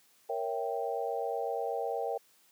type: chord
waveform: sine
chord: A# diminished seventh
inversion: none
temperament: equal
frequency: 466.2 / 554.4 / 659.3 / 784 Hz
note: A#4 / C#5 / E5 / G5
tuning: 0 / 0 / 0 / 0 cents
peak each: -35 / -38 / -38 / -36 dBFS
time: 0.29-2.18 s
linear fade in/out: 10 ms
effects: white hiss -65 dBFS RMS until 2.51 s + high-pass 150 Hz 12 dB/octave